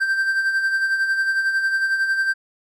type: tone with tremolo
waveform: triangle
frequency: 1568 Hz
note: G6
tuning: in tune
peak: -14 dBFS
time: 0-2.34 s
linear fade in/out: 20 ms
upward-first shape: sine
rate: 11 Hz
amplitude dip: 50%
effects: none